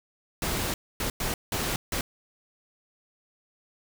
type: noise bursts at uneven times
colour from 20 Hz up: pink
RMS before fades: -29 dBFS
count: 5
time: 0.42-0.74 / 1-1.1 / 1.2-1.34 / 1.52-1.76 / 1.92-2.01 s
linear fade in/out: 2 ms
effects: none